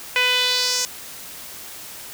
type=tone with band-pass filter sweep; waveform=sawtooth; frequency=498.5 Hz; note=B4; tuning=16 cents sharp; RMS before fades=-20 dBFS; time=0.16-0.85 s; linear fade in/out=0 ms; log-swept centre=2400 to 6400 Hz; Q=2.8; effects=white hiss -37 dBFS RMS until 2.13 s